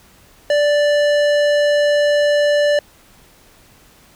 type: tone with tanh clipping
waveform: sine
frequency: 586 Hz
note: D5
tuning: 4 cents flat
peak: -14 dBFS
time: 0.5-2.79 s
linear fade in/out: 2 ms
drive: 17 dB
effects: pink hiss -49 dBFS RMS until 4.15 s